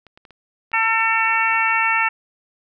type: clicks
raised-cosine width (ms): 0.3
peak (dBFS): -29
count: 8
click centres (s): 0.067 / 0.175 / 0.252 / 0.307 / 0.717 / 0.831 / 1.006 / 1.248
type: harmonic tone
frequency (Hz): 449.4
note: A4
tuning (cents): +37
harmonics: 2 / 3 / 4 / 5 / 6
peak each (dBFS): -22 / -22 / -22 / -22 / -22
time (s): 0.73-2.09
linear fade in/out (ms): 10
effects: none